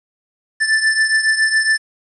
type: beating tone pair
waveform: square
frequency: 1760 / 1767.2 Hz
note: A6 / A6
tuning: 0 / +7 cents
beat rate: 7.2 Hz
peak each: -15 / -20 dBFS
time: 0.6-1.78 s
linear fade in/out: 20 ms
effects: resampled to 24000 Hz + 8-bit